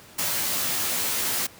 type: noise with comb filter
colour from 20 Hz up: white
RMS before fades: -26 dBFS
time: 0.18-1.47 s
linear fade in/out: 10 ms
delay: 15 ms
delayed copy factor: -0.95
effects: pink hiss -48 dBFS RMS until 1.59 s + high-pass 80 Hz 12 dB/octave